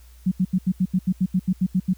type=tone bursts; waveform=sine; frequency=185 Hz; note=F#3; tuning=in tune; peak=-16 dBFS; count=13; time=0.26-1.936 s; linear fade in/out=10 ms; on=56 ms; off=79 ms; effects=added 60 Hz sine -45 dBFS peak until 1.97 s + white hiss -57 dBFS RMS until 1.97 s